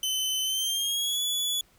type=tone with pitch glide; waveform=sawtooth; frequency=3046 to 3419 Hz; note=F#7 to G#7; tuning=+50 to +50 cents; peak=-23 dBFS; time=0.03-1.61 s; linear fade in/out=2 ms; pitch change=+200 cents; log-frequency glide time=0.44-1.23 s; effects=pink hiss -62 dBFS RMS until 1.78 s